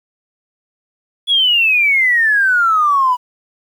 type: exponential sweep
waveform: triangle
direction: down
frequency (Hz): 3410 to 971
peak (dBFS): -6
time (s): 1.27-3.17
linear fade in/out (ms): 50
effects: tanh soft clip ceiling -8 dBFS + 8-bit